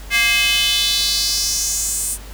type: tone with high-pass filter sweep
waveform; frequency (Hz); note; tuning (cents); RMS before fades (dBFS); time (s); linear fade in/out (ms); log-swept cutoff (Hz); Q
square; 233.1; A#3; 0; -18; 0.1-2.18; 50; 2100 to 9000; 3.4
effects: added 50 Hz sine -33 dBFS peak until 2.33 s + pink hiss -40 dBFS RMS until 2.33 s